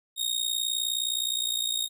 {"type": "tone with amplitude modulation", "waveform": "sawtooth", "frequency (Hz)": 3729, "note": "A#7", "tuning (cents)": 0, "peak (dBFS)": -20, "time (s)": [0.16, 1.89], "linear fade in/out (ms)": 50, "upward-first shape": "sine", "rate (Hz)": 59.6, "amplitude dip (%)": 80, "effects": []}